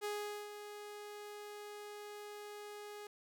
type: tone with ADSR envelope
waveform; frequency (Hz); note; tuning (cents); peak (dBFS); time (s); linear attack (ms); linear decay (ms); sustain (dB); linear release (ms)
sawtooth; 415.3; G#4; 0; -33; 0.01-3.07; 36; 440; -10; 3
effects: none

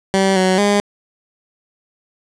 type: tone with pitch steps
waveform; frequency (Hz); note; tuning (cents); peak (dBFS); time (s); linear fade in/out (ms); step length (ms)
15% pulse; 193 / 186.6 / 204; G3 / F#3 / G#3; -27 / +15 / -31; -6; 0.14-0.8; 0; 220
effects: resampled to 22050 Hz + 7-bit

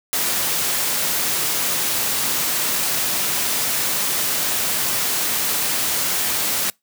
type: noise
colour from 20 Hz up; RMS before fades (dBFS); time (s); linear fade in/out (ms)
white; -21; 0.13-6.7; 0
effects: noise-tail reverb RT60 0.2 s tail -26 dB re dry + high-pass 100 Hz 12 dB/octave

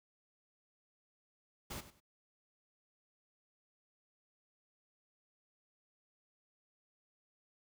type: noise with echo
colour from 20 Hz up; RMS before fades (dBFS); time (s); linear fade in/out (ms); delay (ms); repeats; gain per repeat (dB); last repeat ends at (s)
pink; -44; 1.7-1.81; 10; 97; 2; -13; 2.004
effects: none

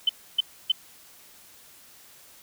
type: tone bursts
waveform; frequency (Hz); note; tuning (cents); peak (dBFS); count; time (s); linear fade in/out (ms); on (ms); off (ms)
sine; 3054; G7; -46; -17; 3; 0.07-0.719; 5; 23; 290
effects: white hiss -52 dBFS RMS until 2.42 s

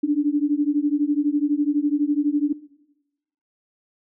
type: beating tone pair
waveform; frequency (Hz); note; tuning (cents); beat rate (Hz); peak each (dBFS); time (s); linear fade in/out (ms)
sine; 287.1 / 299.1; D4 / D4; -39 / +32; 12; -21 / -20; 0.03-2.53; 10
effects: noise-tail reverb RT60 1.0 s tail -21 dB re dry

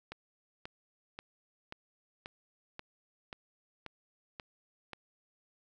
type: click train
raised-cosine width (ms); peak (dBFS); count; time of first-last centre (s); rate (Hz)
0.3; -26; 10; 0.12-4.933; 1.87
effects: none

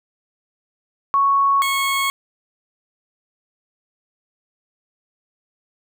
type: tone pair in turn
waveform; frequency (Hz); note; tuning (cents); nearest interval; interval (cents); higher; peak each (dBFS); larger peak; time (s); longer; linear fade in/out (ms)
sine / 20% pulse; 1108.7 / 1097.2; C#6 / C#6; 0 / -18; unison; 18; first; -13; neither; 1.14-1.62 / 1.62-2.1; neither; 0
effects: none

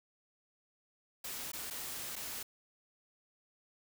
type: noise with dropouts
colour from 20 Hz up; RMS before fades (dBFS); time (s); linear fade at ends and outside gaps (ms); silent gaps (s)
white; -42; 1.24-2.43; 5; 1.518-1.532 / 1.702-1.707 / 2.157-2.162
effects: none

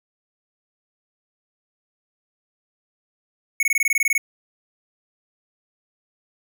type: tone bursts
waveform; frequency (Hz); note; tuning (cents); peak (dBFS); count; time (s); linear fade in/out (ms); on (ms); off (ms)
square; 2217; C#7; 0; -17; 12; 3.6-4.179; 2; 29; 21
effects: none

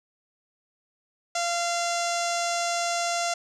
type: tone with low-pass filter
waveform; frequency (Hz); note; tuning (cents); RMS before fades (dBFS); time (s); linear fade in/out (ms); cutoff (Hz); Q
sawtooth; 689; F5; -24; -27; 1.35-3.34; 5; 6700; 3.5
effects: none

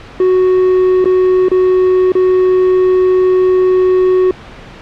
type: tone with dropouts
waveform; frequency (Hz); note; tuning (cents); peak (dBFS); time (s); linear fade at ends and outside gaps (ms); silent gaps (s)
triangle; 370; F#4; 0; -5; 0.2-4.31; 2; 1.044-1.056 / 1.485-1.515 / 2.12-2.152
effects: pink hiss -33 dBFS RMS until 4.81 s + low-pass 3000 Hz 12 dB/octave

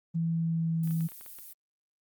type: tone with pitch glide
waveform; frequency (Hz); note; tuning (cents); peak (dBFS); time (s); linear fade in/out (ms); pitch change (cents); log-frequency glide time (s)
sine; 165.4 to 163.59; E3 to E3; +6 to -13; -26; 0.14-1.08; 20; -19; 0.3-0.79
type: noise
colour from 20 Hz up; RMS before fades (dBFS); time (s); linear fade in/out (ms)
violet; -46; 0.83-1.53; 5
type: clicks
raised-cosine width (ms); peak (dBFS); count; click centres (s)
0.3; -35; 8; 0.875 / 0.909 / 1.008 / 1.088 / 1.119 / 1.211 / 1.262 / 1.387
effects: Opus 32 kbps

